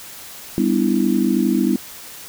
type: chord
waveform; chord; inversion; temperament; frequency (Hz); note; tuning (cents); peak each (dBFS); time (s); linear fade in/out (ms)
sine; E minor seventh; first; just; 197.78 / 247.2 / 296.7 / 329.6; G3 / B3 / D4 / E4; +16 / +2 / +18 / 0; -20 / -19 / -22 / -20; 0.58-1.76; 0
effects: white hiss -37 dBFS RMS until 2.28 s